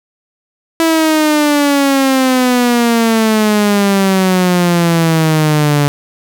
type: exponential sweep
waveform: sawtooth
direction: down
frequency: 329.6 to 143.4 Hz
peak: -5 dBFS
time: 0.8-5.88 s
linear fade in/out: 0 ms
effects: none